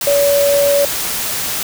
sine tone in noise, 568 Hz, C#5, 42 cents sharp, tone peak -10 dBFS, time 0.07-0.85 s, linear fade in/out 2 ms, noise white, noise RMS -20 dBFS, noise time 0.01-1.63 s, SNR +7 dB, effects none

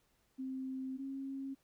sine tone pair in turn, 262.4 / 270.7 Hz, C4 / C#4, +5 / -41 cents, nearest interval minor second, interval 54 cents, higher second, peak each -38 / -39 dBFS, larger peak first, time 0.38-0.98 / 0.98-1.55 s, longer first, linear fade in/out 20 ms, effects pink hiss -75 dBFS RMS until 1.63 s

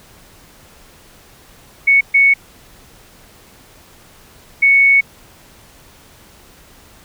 sine tone bursts at uneven times, 2217 Hz, C#7, in tune, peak -7 dBFS, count 3, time 1.87-2.01 / 2.14-2.34 / 4.62-5.01 s, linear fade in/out 10 ms, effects pink hiss -45 dBFS RMS until 7.04 s

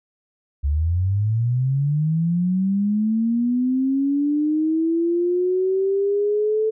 sine linear sweep, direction up, 68.1 to 440 Hz, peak -17 dBFS, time 0.63-6.71 s, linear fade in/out 20 ms, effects none

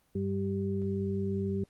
harmonic tone, 97.7 Hz, G2, 5 cents flat, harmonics 1 / 2 / 4, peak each -34 / -32 / -34 dBFS, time 0.15-1.64 s, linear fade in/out 5 ms, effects pink hiss -70 dBFS RMS until 1.69 s + Opus 24 kbps

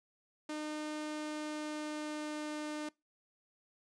sawtooth tone with pitch glide, 304.3 to 302 Hz, D#4 to D4, -38 to +48 cents, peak -34 dBFS, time 0.49-2.89 s, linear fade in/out 5 ms, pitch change -14 cents, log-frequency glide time 0.99-2.54 s, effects noise-tail reverb RT60 0.2 s tail -23 dB re dry + resampled to 22050 Hz

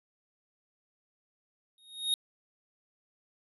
square tone with exponential growth, 3733 Hz, A#7, 2 cents sharp, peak -24 dBFS, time 1.78-2.14 s, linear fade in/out 1 ms, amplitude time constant 78 ms, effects resampled to 32000 Hz

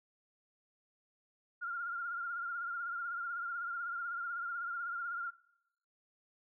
sine tone with vibrato, 1400 Hz, F6, 4 cents sharp, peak -36 dBFS, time 1.61-5.31 s, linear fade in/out 20 ms, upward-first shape triangle, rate 16 Hz, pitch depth 62 cents each way, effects noise-tail reverb RT60 0.8 s tail -22 dB re dry

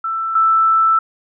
sine tone pair in turn, 1330 / 1323.3 Hz, E6 / E6, +15 / +6 cents, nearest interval unison, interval 9 cents, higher first, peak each -18 / -10 dBFS, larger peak second, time 0.04-0.35 / 0.35-0.99 s, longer second, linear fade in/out 5 ms, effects none

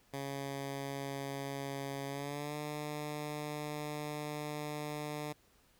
10% pulse tone with pitch glide, 138.59 to 149.4 Hz, C#3 to D3, 0 to +30 cents, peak -30 dBFS, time 0.13-5.33 s, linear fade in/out 10 ms, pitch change +130 cents, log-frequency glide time 2.08-2.56 s, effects pink hiss -68 dBFS RMS until 5.79 s

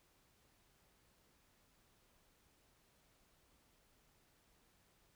silence, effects pink hiss -73 dBFS RMS until 5.15 s

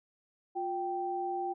sine tone pair together, 354.6 / 781 Hz, F4 / G5, +26 / -7 cents, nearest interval octave + major second, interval 1367 cents, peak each -36 / -33 dBFS, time 0.55-1.54 s, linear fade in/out 20 ms, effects none

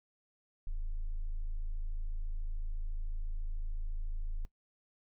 sine tone, 26.97 Hz, A0, 34 cents flat, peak -30 dBFS, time 0.67-4.45 s, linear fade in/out 0 ms, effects noise-tail reverb RT60 0.1 s tail -19 dB re dry + tanh soft clip ceiling -32 dBFS

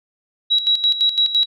sine tone with tremolo, 3879 Hz, B7, 32 cents flat, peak -12 dBFS, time 0.5-1.46 s, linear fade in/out 20 ms, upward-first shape square, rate 5.9 Hz, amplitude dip 70%, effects none

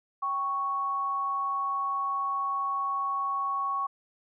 sine tone pair together, 784 / 1108.7 Hz, G5 / C#6, 0 / 0 cents, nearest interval tritone, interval 600 cents, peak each -38 / -27 dBFS, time 0.22-3.87 s, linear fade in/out 10 ms, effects none

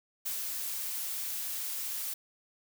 blue noise with ADSR envelope, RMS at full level -34 dBFS, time 0.25-2.14 s, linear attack 14 ms, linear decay 110 ms, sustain -2 dB, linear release 8 ms, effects none

